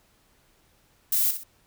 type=noise with echo; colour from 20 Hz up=violet; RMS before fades=-23 dBFS; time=1.12-1.31 s; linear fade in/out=5 ms; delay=63 ms; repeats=2; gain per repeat=-9 dB; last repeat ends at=1.436 s; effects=pink hiss -63 dBFS RMS until 1.66 s